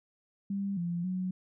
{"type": "tone with pitch steps", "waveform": "sine", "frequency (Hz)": [198.1, 172.6, 184.5], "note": ["G3", "F3", "F#3"], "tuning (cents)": [18, -20, -5], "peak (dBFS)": -30, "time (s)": [0.5, 1.31], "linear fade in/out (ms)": 5, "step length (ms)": 270, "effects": []}